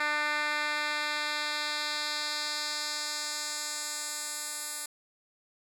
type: tone with band-pass filter sweep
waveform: 10% pulse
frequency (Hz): 298.7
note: D4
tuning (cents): +29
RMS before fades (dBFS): -33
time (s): 0-4.86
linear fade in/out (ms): 5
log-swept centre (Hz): 2100 to 10000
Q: 1.4
effects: none